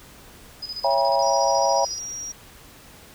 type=tone with tremolo; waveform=sine; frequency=5000 Hz; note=D#8; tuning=8 cents sharp; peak=-28 dBFS; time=0.62-1.99 s; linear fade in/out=10 ms; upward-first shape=square; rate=14 Hz; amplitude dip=70%
type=chord; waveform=sine; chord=C# diminished seventh; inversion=none; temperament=just; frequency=554.4 / 665.2 / 798.3 / 957.9 Hz; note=C#5 / E5 / G5 / Bb5; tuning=0 / +16 / +31 / +47 cents; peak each=-23 dBFS; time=0.84-1.85 s; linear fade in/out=5 ms
type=tone; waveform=sine; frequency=5690 Hz; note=F8; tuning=31 cents sharp; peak=-30 dBFS; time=1.22-2.32 s; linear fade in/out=5 ms
effects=pink hiss -47 dBFS RMS until 3.14 s